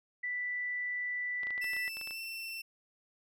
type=tone; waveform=sine; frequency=1975.5 Hz; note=B6; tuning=in tune; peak=-33 dBFS; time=0.23-1.89 s; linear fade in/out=10 ms
type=clicks; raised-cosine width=0.3 ms; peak=-31 dBFS; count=12; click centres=1.433 / 1.47 / 1.506 / 1.579 / 1.643 / 1.734 / 1.766 / 1.879 / 1.97 / 2.013 / 2.074 / 2.109 s
type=tone with pitch glide; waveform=30% pulse; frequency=2651 to 2688 Hz; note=E7 to E7; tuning=+9 to +33 cents; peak=-36 dBFS; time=1.61-2.62 s; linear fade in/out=10 ms; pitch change=+24 cents; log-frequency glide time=2.12-2.19 s
effects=none